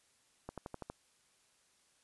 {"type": "accelerating click train", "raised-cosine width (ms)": 1, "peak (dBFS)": -28, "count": 6, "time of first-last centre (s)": [0.49, 0.9], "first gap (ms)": 87, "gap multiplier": 0.97, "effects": ["white hiss -71 dBFS RMS until 2.03 s", "resampled to 24000 Hz"]}